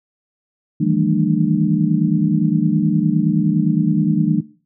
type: tone cluster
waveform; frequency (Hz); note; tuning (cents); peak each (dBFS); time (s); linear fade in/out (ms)
sine; 156.3 / 166 / 195.6 / 223.5 / 299.6; D#3 / E3 / G3 / A3 / D4; +8 / +12 / -4 / +27 / +35; -20; 0.8-4.41; 10
effects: noise-tail reverb RT60 0.4 s tail -20 dB re dry